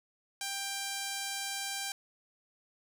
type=tone; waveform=5% pulse; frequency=790 Hz; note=G5; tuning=13 cents sharp; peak=-23 dBFS; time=0.41-1.92 s; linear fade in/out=2 ms; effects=none